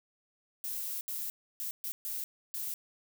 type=noise bursts at uneven times; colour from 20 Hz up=violet; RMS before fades=-37 dBFS; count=6; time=0.64-1.01 / 1.08-1.3 / 1.6-1.71 / 1.84-1.92 / 2.05-2.24 / 2.54-2.74 s; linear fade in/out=0 ms; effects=none